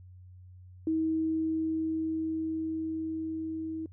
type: tone with level ramp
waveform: sine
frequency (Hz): 319.7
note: D#4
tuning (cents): +47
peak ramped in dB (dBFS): -25 to -33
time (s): 0.87-3.86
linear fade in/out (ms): 2
effects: noise-tail reverb RT60 0.1 s tail -26 dB re dry + added 91 Hz sine -48 dBFS peak until 3.92 s